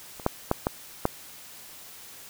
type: clicks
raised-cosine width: 1 ms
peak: -26 / -7 / -7 / -9 / -7 dBFS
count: 5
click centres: 0.198 / 0.264 / 0.514 / 0.669 / 1.054 s
effects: white hiss -46 dBFS RMS until 2.29 s